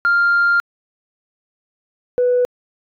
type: tone pair in turn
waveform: sine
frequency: 1396.9 / 493.9 Hz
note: F6 / B4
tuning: 0 / 0 cents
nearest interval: octave + tritone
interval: 1800 cents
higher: first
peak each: -10 / -11 dBFS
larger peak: first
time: 0.05-0.6 / 2.18-2.45 s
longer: first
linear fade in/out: 0 ms
effects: tanh soft clip ceiling -9 dBFS